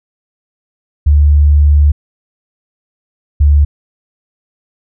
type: tone pair in turn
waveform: sine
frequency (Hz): 73.3 / 72.71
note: D2 / D2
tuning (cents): -3 / -17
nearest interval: unison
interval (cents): 14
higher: first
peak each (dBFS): -4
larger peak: neither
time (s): 1.06-1.92 / 3.4-3.65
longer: first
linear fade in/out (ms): 10
effects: none